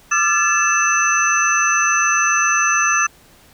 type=tone cluster; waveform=sine; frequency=1191 / 1358 / 1730 / 2639 / 6090 Hz; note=D6 / F6 / A6 / E7 / F#8; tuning=+24 / -49 / -30 / +1 / +49 cents; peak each=-20 dBFS; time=0.11-3.07 s; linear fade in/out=10 ms; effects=pink hiss -49 dBFS RMS until 3.53 s